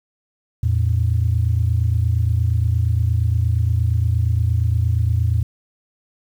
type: tone pair together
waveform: sine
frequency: 84.04 / 112.6 Hz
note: E2 / A2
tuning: +34 / +40 cents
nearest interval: perfect fourth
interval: 506 cents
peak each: -17 dBFS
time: 0.63-5.43 s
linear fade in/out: 5 ms
effects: tanh soft clip ceiling -8 dBFS + 8-bit